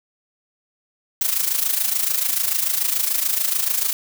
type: noise with amplitude modulation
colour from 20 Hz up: blue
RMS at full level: -18 dBFS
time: 1.21-3.93 s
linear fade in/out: 2 ms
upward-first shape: sine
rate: 26.9 Hz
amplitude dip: 70%
effects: none